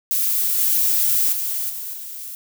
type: noise with level steps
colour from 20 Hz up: violet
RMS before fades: -20 / -18 / -24 / -30 / -33 dBFS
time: 0.11-2.35 s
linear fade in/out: 0 ms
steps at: 0.58 / 1.32 / 1.69 / 1.93 s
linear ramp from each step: 10 ms
effects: none